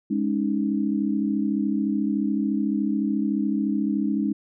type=chord; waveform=sine; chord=Ab suspended fourth; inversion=none; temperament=equal; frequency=207.7 / 277.2 / 311.1 Hz; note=Ab3 / Db4 / Eb4; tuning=0 / 0 / 0 cents; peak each=-24 / -26 / -27 dBFS; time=0.1-4.33 s; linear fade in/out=10 ms; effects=none